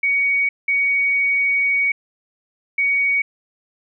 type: tone bursts at uneven times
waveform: sine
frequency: 2244 Hz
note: C#7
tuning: 21 cents sharp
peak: -15 dBFS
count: 3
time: 0.03-0.49 / 0.68-1.92 / 2.78-3.22 s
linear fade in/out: 5 ms
effects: none